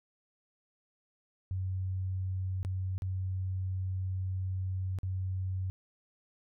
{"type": "tone with dropouts", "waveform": "sine", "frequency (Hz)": 93.7, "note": "F#2", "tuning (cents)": 22, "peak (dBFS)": -31, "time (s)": [1.51, 5.7], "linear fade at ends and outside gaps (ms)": 0, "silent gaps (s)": [[2.63, 2.649], [2.98, 3.021], [4.987, 5.032]], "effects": []}